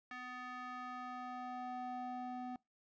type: tone with band-pass filter sweep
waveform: square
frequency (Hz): 250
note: B3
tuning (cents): +21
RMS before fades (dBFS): -45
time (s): 0.11-2.56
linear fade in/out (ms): 2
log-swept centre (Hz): 1700 to 560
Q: 2.1
effects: noise-tail reverb RT60 0.2 s tail -24 dB re dry + resampled to 16000 Hz